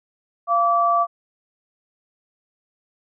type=tone pair together; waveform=sine; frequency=690 / 1157.3 Hz; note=F5 / D6; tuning=-21 / -26 cents; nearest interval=major sixth; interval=895 cents; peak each=-19 / -17 dBFS; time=0.47-1.07 s; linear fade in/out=50 ms; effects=none